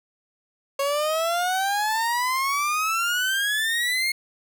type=exponential sweep; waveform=30% pulse; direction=up; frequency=549 to 2164 Hz; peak=-19 dBFS; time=0.79-4.12 s; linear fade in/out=5 ms; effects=none